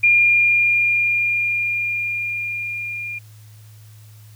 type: tone with level ramp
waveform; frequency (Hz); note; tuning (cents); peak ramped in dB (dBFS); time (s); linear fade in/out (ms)
sine; 2409; D7; +43; -10 to -26; 0.03-3.19; 10
effects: added 107 Hz sine -41 dBFS peak until 4.35 s + white hiss -53 dBFS RMS until 4.35 s